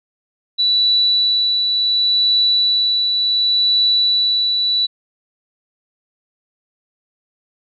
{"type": "tone with tremolo", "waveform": "sine", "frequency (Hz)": 3951, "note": "B7", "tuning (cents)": 0, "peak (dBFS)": -11, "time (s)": [0.58, 4.87], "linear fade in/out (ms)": 20, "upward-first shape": "triangle", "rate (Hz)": 0.69, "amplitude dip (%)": 35, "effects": []}